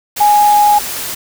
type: tone in noise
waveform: sine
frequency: 830.6 Hz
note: G#5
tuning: in tune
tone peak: -6 dBFS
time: 0.2-0.79 s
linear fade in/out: 10 ms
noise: white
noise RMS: -22 dBFS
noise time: 0.16-1.15 s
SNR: +13 dB
effects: none